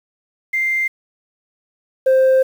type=tone pair in turn; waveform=sine; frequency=2093 / 524.4 Hz; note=C7 / C5; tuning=0 / +4 cents; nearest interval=2 octaves; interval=2396 cents; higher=first; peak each=-15 / -7 dBFS; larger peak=second; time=0.53-0.88 / 2.06-2.43 s; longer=second; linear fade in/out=10 ms; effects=tanh soft clip ceiling -9 dBFS + 7-bit